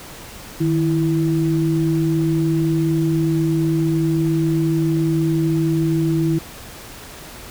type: tone pair together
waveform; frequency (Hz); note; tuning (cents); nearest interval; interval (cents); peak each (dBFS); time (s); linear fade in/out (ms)
sine; 155.56 / 329; D#3 / E4; 0 / -3; octave + minor second; 1297; -18; 0.6-6.39; 10
effects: pink hiss -37 dBFS RMS until 7.5 s